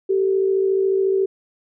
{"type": "tone pair together", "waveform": "sine", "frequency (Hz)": [385.2, 439.3], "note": ["G4", "A4"], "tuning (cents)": [-30, -3], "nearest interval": "major second", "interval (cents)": 227, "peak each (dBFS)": [-16, -25], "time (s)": [0.09, 1.26], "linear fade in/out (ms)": 10, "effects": []}